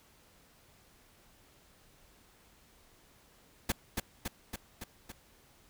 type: noise with echo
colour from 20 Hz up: pink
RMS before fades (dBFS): -30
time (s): 3.69-3.72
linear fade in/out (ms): 5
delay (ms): 280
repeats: 5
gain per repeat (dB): -3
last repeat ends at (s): 5.12
effects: pink hiss -63 dBFS RMS until 5.69 s